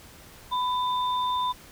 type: tone pair together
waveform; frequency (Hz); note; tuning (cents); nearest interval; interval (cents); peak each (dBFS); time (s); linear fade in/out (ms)
sine; 999 / 3590; B5 / A7; +20 / +34; octave + minor seventh; 2214; -24 / -34; 0.51-1.53; 20
effects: pink hiss -49 dBFS RMS until 1.71 s